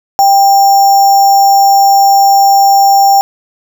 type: tone with sample-and-hold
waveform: sine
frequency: 790 Hz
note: G5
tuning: 13 cents sharp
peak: -3 dBFS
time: 0.19-3.21 s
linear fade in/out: 0 ms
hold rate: 6300 Hz
effects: none